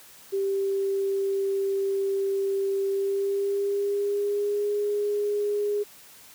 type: tone with pitch glide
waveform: sine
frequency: 392 to 412.7 Hz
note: G4 to G#4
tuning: 0 to -11 cents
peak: -23 dBFS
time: 0.32-5.84 s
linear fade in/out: 20 ms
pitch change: +89 cents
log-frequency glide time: 2.88-4.7 s
effects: white hiss -50 dBFS RMS until 6.34 s + high-pass 60 Hz 12 dB/octave